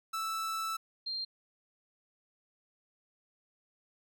45% pulse / sine tone pair in turn, 1318.5 / 4186 Hz, E6 / C8, 0 / 0 cents, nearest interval octave + minor sixth, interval 2000 cents, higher second, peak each -33 / -34 dBFS, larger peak first, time 0.13-0.77 / 1.06-1.25 s, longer first, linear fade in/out 10 ms, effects none

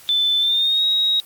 sine tone with pitch glide, 3520 to 3794 Hz, A7 to A#7, 0 to +30 cents, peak -15 dBFS, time 0.09-1.2 s, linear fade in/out 0 ms, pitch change +130 cents, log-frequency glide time 0.39-0.85 s, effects white hiss -45 dBFS RMS until 1.25 s + Opus 48 kbps

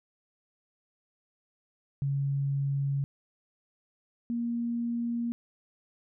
sine tone pair in turn, 139.2 / 235.6 Hz, C#3 / A#3, +8 / +19 cents, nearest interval major sixth, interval 911 cents, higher second, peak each -26 / -28 dBFS, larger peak first, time 2.02-3.04 / 4.3-5.32 s, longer neither, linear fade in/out 0 ms, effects none

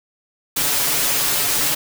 white noise with comb filter, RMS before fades -19 dBFS, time 0.56-1.75 s, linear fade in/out 10 ms, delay 7 ms, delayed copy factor +0.75, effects none

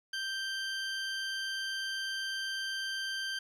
20% pulse tone, 1568 Hz, G6, in tune, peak -29 dBFS, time 0.13-3.39 s, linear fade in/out 5 ms, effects low-pass 8000 Hz 12 dB/octave + 10-bit

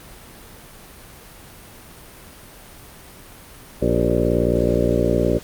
harmonic tone with a mistuned harmonic, 59.1 Hz, A#1, 24 cents sharp, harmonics 1 / 2 / 3 / 4 / 5 / 6 / 7 / 8 / 9 / 10, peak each -25 / -25 / -25 / -25 / -25 / -25 / -25 / -25 / -25 / -25 dBFS, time 3.81-5.39 s, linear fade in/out 20 ms, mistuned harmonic 7, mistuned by -59 cents, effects pink hiss -42 dBFS RMS until 5.43 s + Opus 32 kbps

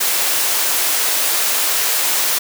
white high-pass noise, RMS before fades -17 dBFS, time 0-2.39 s, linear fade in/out 10 ms, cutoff 410 Hz, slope 12 dB/octave, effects none

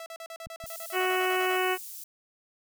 sawtooth tone bursts, 659.3 Hz, E5, in tune, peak -35 dBFS, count 16, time 0-1.561 s, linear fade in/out 2 ms, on 61 ms, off 39 ms
clicks, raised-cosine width 5 ms, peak -33 dBFS, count 2, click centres 0.469 / 0.64 s
white high-pass noise, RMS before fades -42 dBFS, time 0.66-2.04 s, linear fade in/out 5 ms, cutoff 6400 Hz, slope 12 dB/octave
harmonic tone, 370 Hz, F#4, in tune, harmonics 1 / 2 / 3 / 4 / 5 / 6 / 7 / 8, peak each -28 / -31 / -33 / -34 / -35 / -36 / -36 / -37 dBFS, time 0.92-1.78 s, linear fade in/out 50 ms
effects none

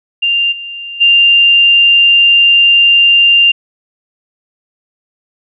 sine tone with level steps, 2791 Hz, F7, 2 cents flat, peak -9 / -22 / -4 dBFS, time 0.22-3.52 s, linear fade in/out 10 ms, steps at 0.51 / 1 s, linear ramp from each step 20 ms, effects none

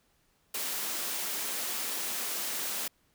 white high-pass noise, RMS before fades -34 dBFS, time 0.54-2.88 s, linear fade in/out 5 ms, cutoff 200 Hz, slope 24 dB/octave, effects pink hiss -70 dBFS RMS until 3.14 s

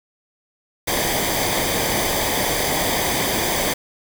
pink noise with comb filter, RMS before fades -21 dBFS, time 0.87-3.74 s, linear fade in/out 10 ms, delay 0.73 ms, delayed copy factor -0.65, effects none

